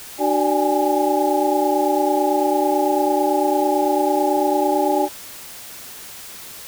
sine tone cluster, 299.1 / 377.7 / 585 / 811 / 840 Hz, D4 / F#4 / D5 / G#5 / G#5, +32 / +36 / -7 / -41 / +19 cents, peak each -22 dBFS, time 0.18-5.09 s, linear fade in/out 50 ms, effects white hiss -37 dBFS RMS until 6.67 s

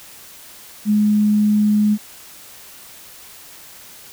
sine tone, 210 Hz, G#3, 19 cents sharp, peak -12 dBFS, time 0.85-1.98 s, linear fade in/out 50 ms, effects white hiss -41 dBFS RMS until 4.12 s

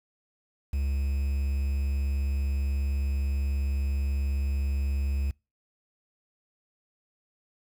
triangle tone with quantisation, 69.3 Hz, C#2, in tune, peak -23 dBFS, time 0.73-5.31 s, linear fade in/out 5 ms, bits 8, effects noise-tail reverb RT60 0.3 s tail -26 dB re dry

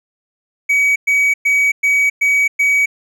triangle tone bursts, 2267 Hz, C#7, 38 cents sharp, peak -9 dBFS, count 6, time 0.69-2.86 s, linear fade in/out 10 ms, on 270 ms, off 110 ms, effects none

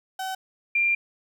35% pulse / sine tone pair in turn, 760 / 2384 Hz, F#5 / D7, +46 / +25 cents, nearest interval octave + minor sixth, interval 1979 cents, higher second, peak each -27 / -19 dBFS, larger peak second, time 0.19-0.35 / 0.75-0.95 s, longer second, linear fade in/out 5 ms, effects 10-bit

